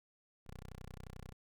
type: tone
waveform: 10% pulse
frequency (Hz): 31.34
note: B0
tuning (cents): +26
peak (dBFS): -40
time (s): 0.46-1.33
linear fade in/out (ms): 10
effects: none